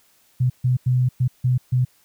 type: tone bursts at uneven times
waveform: sine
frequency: 126.2 Hz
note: B2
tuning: 38 cents sharp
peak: -15 dBFS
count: 6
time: 0.4-0.5 / 0.64-0.77 / 0.86-1.09 / 1.2-1.28 / 1.44-1.58 / 1.72-1.85 s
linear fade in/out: 10 ms
effects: white hiss -59 dBFS RMS until 2.04 s